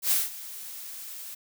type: noise with ADSR envelope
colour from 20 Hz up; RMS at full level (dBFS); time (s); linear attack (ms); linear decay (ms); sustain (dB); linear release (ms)
blue; -22; 0.02-1.35; 93; 180; -18; 10
effects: none